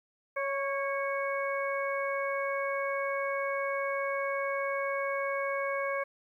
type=harmonic tone with a mistuned harmonic; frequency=554.4 Hz; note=C#5; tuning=in tune; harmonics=1 / 2 / 3 / 4; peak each=-32 / -35 / -38 / -37 dBFS; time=0.36-6.04 s; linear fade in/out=10 ms; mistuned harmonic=3; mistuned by=-28 cents; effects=11-bit